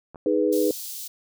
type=clicks; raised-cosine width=1 ms; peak=-27 dBFS; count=2; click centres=0.146 / 0.158 s
type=chord; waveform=sine; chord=G# minor; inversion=second; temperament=equal; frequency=311.1 / 415.3 / 493.9 Hz; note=D#4 / G#4 / B4; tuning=0 / 0 / 0 cents; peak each=-23 dBFS; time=0.26-0.71 s; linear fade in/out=2 ms
type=high-pass noise; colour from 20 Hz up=white; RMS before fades=-35 dBFS; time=0.52-1.08 s; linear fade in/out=10 ms; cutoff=3700 Hz; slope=24 dB/octave
effects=none